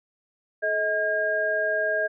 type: tone cluster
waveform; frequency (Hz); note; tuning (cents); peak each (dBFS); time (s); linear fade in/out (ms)
sine; 431.5 / 633 / 1620; A4 / D#5 / G#6; -34 / +30 / -43; -32 / -25 / -25; 0.62-2.08; 20
effects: none